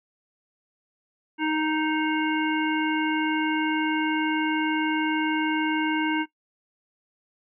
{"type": "harmonic tone", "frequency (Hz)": 311.1, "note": "D#4", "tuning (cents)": 0, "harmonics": [1, 3, 5, 7, 9], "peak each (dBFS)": [-24, -29, -31, -32, -34], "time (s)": [1.38, 6.26], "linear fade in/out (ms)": 50, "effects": ["noise-tail reverb RT60 0.1 s tail -18 dB re dry"]}